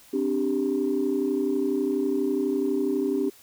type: chord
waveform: sine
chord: C suspended second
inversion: none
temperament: equal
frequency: 261.6 / 293.7 / 392 Hz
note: C4 / D4 / G4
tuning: 0 / 0 / 0 cents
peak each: -27 / -26 / -25 dBFS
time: 0.13-3.3 s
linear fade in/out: 10 ms
effects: tanh soft clip ceiling -15 dBFS + white hiss -53 dBFS RMS until 3.42 s